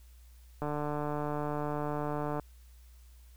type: click train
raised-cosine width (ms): 1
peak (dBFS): -21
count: 264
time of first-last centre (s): 0.62-2.397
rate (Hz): 148
effects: added 60 Hz sine -52 dBFS peak until 3.36 s + white hiss -66 dBFS RMS until 3.36 s